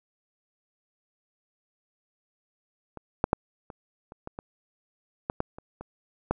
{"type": "clicks", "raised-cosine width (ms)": 1, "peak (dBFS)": [-25, -7, -6, -26, -29, -22, -22, -13, -12, -27, -25, -10], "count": 12, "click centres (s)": [2.973, 3.241, 3.331, 3.702, 4.121, 4.274, 4.389, 5.299, 5.404, 5.585, 5.81, 6.31], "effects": []}